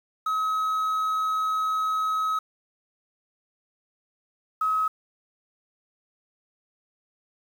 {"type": "tone pair in turn", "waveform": ["triangle", "sine"], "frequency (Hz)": [1277, 1277], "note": ["D#6", "D#6"], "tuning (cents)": [45, 45], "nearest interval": "unison", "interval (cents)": 0, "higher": "neither", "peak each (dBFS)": -21, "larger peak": "neither", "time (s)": [[0.26, 2.39], [4.61, 4.88]], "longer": "first", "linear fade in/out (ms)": 5, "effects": ["8-bit"]}